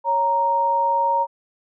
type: tone pair together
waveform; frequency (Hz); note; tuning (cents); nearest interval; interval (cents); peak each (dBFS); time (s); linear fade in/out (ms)
sine; 554.3 / 932.3; C#5 / A#5; 0 / 0; major sixth; 900; -25 / -17; 0.04-1.27; 50
effects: none